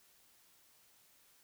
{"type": "silence", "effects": ["white hiss -67 dBFS RMS until 1.43 s"]}